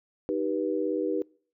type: chord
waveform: sine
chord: Eb augmented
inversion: none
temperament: just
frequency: 311.1 / 388.9 / 486.1 Hz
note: Eb4 / G4 / B4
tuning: 0 / -14 / -28 cents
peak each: -30 dBFS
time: 0.29-1.22 s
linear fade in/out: 0 ms
effects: noise-tail reverb RT60 0.5 s tail -25 dB re dry